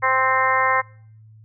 harmonic tone, 261.6 Hz, C4, in tune, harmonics 2 / 3 / 4 / 5 / 6 / 7 / 8, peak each -26 / -26 / -19 / -26 / -28 / -23 / -25 dBFS, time 0.02-0.82 s, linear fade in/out 20 ms, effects noise-tail reverb RT60 0.6 s tail -26 dB re dry + added 109 Hz sine -44 dBFS peak until 1.44 s

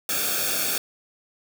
white noise with comb filter, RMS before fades -25 dBFS, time 0.09-0.78 s, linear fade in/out 2 ms, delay 1 ms, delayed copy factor -0.85, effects none

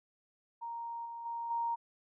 sine tone with level steps, 932.3 Hz, A#5, in tune, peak -38 / -41 / -36 / -31 dBFS, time 0.61-1.76 s, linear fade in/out 20 ms, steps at 1.05 / 1.25 / 1.5 s, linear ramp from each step 10 ms, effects none

